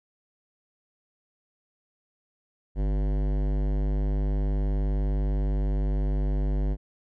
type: tone with hard clipping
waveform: sine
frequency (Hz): 49.83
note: G1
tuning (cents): +29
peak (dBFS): -25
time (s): 2.75-6.77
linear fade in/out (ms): 50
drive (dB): 18
effects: none